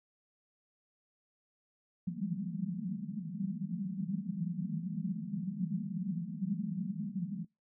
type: band-pass noise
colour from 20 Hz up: pink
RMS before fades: -37 dBFS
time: 2.07-7.45 s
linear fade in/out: 5 ms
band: 160 to 220 Hz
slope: 96 dB/octave
effects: noise-tail reverb RT60 0.2 s tail -21 dB re dry